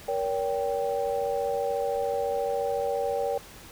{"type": "chord", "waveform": "sine", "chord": "G diminished", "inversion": "first", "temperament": "just", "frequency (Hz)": [470.4, 564.5, 784], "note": ["Bb4", "Db5", "G5"], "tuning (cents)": [16, 31, 0], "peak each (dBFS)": [-29, -29, -31], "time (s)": [0.08, 3.38], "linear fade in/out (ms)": 5, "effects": ["pink hiss -47 dBFS RMS until 3.71 s"]}